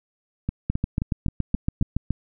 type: two click trains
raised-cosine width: 5 ms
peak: -10 / -12 dBFS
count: 11 / 6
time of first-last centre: 0.7-2.106 / 0.49-1.813 s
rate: 7.11 / 3.78 Hz
effects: none